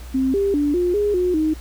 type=tone with pitch steps; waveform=sine; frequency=263.6 / 397.6 / 291 / 355.2 / 412.8 / 360.8 / 311.8 Hz; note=C4 / G4 / D4 / F4 / G#4 / F#4 / D#4; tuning=+13 / +25 / -16 / +29 / -10 / -44 / +4 cents; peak=-16 dBFS; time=0.14-1.54 s; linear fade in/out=10 ms; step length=200 ms; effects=added 60 Hz sine -33 dBFS peak until 1.6 s + pink hiss -44 dBFS RMS until 1.6 s